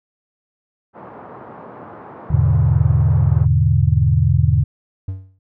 white band-pass noise, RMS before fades -37 dBFS, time 0.93-3.47 s, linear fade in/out 50 ms, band 100 to 1100 Hz, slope 24 dB/octave
sine chord, E dominant seventh, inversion none, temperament equal, 82.41 / 103.83 / 123.47 / 146.83 Hz, E2 / G#2 / B2 / D3, 0 / 0 / 0 / 0 cents, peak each -17 dBFS, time 2.3-4.64 s, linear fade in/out 10 ms
triangle tone with exponential decay, 95 Hz, F#2, 46 cents sharp, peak -17 dBFS, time 5.08-5.39 s, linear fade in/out 5 ms, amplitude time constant 66 ms
effects none

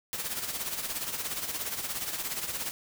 white noise with tremolo, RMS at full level -32 dBFS, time 0.13-2.71 s, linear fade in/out 0 ms, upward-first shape sine, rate 17 Hz, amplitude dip 60%, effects none

